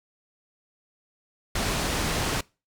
pink low-pass noise, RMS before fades -27 dBFS, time 1.55-2.41 s, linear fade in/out 5 ms, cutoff 8900 Hz, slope 12 dB/octave, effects noise-tail reverb RT60 0.3 s tail -24 dB re dry

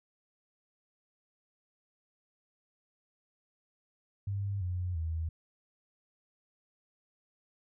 sine tone with pitch steps, 99.7 / 89.85 / 80.98 Hz, G2 / F2 / E2, +30 / +50 / -30 cents, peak -31 dBFS, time 4.27-5.29 s, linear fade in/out 5 ms, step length 340 ms, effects none

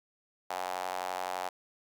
sawtooth tone with high-pass filter, 91.7 Hz, F#2, 15 cents flat, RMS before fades -36 dBFS, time 0.5-1.49 s, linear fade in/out 5 ms, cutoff 760 Hz, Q 3.6, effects none

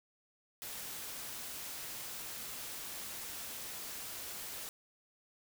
white noise, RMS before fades -44 dBFS, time 0.62-4.69 s, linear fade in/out 0 ms, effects none

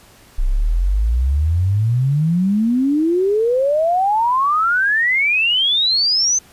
sine exponential sweep, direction up, 30.14 to 6280 Hz, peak -13 dBFS, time 0.38-6.39 s, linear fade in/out 10 ms, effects pink hiss -47 dBFS RMS until 6.52 s + resampled to 32000 Hz

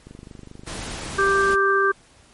click train, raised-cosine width 3 ms, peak -27 dBFS, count 19, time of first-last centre 0.07-0.796 s, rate 24.8 Hz
pink noise, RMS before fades -32 dBFS, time 0.66-1.56 s, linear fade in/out 20 ms
harmonic tone, 392.7 Hz, G4, 3 cents sharp, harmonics 1 / 3 / 4, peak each -20 / -20 / -20 dBFS, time 1.18-1.92 s, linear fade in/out 10 ms
effects pink hiss -53 dBFS RMS until 2.33 s + MP3 48 kbps

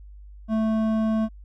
sine tone with hard clipping, 220 Hz, A3, in tune, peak -22 dBFS, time 0.48-1.29 s, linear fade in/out 50 ms, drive 10 dB, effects added 50 Hz sine -41 dBFS peak until 1.44 s

